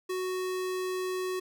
square tone, 370 Hz, F#4, in tune, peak -31 dBFS, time 0.09-1.4 s, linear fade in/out 10 ms, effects none

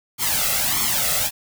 white noise with flanger, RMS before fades -21 dBFS, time 0.18-1.31 s, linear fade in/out 50 ms, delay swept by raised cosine 0.91 to 1.53 ms, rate 1.6 Hz, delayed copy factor +0.75, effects none

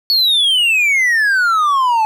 triangle exponential sweep, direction down, 4461 to 857 Hz, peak -9 dBFS, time 0.1-2.05 s, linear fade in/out 0 ms, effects none

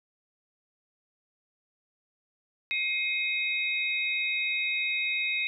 sine tone cluster, 2142 / 2519 / 3774 Hz, C7 / D#7 / A#7, +40 / +21 / +21 cents, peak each -32 / -28 / -35 dBFS, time 2.71-5.47 s, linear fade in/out 0 ms, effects none

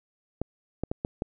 clicks, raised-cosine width 2 ms, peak -15 dBFS, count 5, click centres 0.416 / 0.836 / 0.915 / 1.049 / 1.221 s, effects none

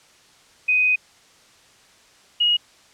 sine tone pair in turn, 2501 / 2886 Hz, D#7 / F#7, +8 / -44 cents, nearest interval major second, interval 248 cents, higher second, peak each -15 dBFS, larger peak neither, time 0.68-0.96 / 2.4-2.57 s, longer first, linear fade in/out 10 ms, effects white hiss -53 dBFS RMS until 2.93 s + low-pass 7000 Hz 12 dB/octave

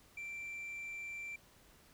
sine tone, 2349 Hz, D7, in tune, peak -39 dBFS, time 0.17-1.36 s, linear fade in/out 5 ms, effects tanh soft clip ceiling -41 dBFS + pink hiss -64 dBFS RMS until 1.93 s

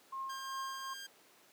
sine tone with tremolo, 1070 Hz, C6, 38 cents sharp, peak -37 dBFS, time 0.12-0.94 s, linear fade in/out 10 ms, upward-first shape triangle, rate 2.6 Hz, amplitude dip 60%
15% pulse tone, 1600 Hz, G6, 35 cents sharp, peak -38 dBFS, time 0.29-1.07 s, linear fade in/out 10 ms
effects pink hiss -63 dBFS RMS until 1.52 s + high-pass 300 Hz 12 dB/octave

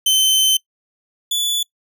sawtooth tone pair in turn, 3079 / 3456 Hz, G7 / A7, -32 / -32 cents, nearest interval major second, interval 200 cents, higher second, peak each -9 / -14 dBFS, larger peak first, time 0.06-0.57 / 1.31-1.63 s, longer first, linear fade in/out 5 ms, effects noise-tail reverb RT60 0.1 s tail -23 dB re dry

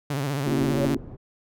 sawtooth tone with vibrato, 140 Hz, C#3, 18 cents sharp, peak -21 dBFS, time 0.1-0.95 s, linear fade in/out 5 ms, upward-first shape sine, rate 15 Hz, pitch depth 100 cents each way
sine chord, A# diminished seventh, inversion none, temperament equal with one note detuned, 233.1 / 277.2 / 338.3 / 392 Hz, A#3 / C#4 / E4 / G4, 0 / 0 / +45 / 0 cents, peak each -28 / -27 / -29 / -32 dBFS, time 0.46-0.97 s, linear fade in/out 5 ms
pink low-pass noise, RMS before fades -39 dBFS, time 0.47-1.17 s, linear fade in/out 20 ms, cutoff 410 Hz, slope 12 dB/octave
sine tone with exponential growth, 560 Hz, C#5, 18 cents sharp, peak -21 dBFS, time 0.58-0.85 s, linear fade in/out 1 ms, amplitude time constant 57 ms
effects none

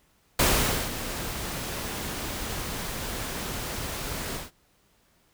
pink noise with ADSR envelope, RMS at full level -20 dBFS, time 0.39-4.51 s, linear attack 5 ms, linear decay 500 ms, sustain -13 dB, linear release 160 ms, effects pink hiss -65 dBFS RMS until 5.33 s

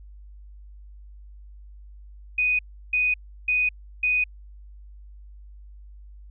sine tone bursts, 2489 Hz, D#7, in tune, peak -19 dBFS, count 4, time 2.38-4.24 s, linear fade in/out 5 ms, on 210 ms, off 340 ms, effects added 50 Hz sine -42 dBFS peak until 6.3 s

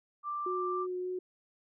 sine tone, 1179 Hz, D6, 6 cents sharp, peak -33 dBFS, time 0.23-0.87 s, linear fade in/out 50 ms
sine tone with vibrato, 364.7 Hz, F#4, 25 cents flat, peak -33 dBFS, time 0.46-1.19 s, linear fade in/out 5 ms, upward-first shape sine, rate 3.4 Hz, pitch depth 9 cents each way
effects none

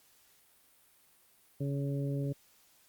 harmonic tone, 140.1 Hz, C#3, 19 cents sharp, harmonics 1 / 2 / 3 / 4, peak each -32 / -38 / -42 / -44 dBFS, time 1.6-2.33 s, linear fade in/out 10 ms, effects white hiss -65 dBFS RMS until 2.88 s + Opus 48 kbps

